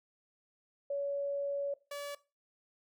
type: tone pair in turn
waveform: sine / sawtooth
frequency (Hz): 564 / 573.5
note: C#5 / D5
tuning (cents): +30 / -41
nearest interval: unison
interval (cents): 29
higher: second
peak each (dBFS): -32 / -35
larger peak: first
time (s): 0.9-1.74 / 1.91-2.15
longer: first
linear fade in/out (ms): 5
effects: noise-tail reverb RT60 0.3 s tail -19 dB re dry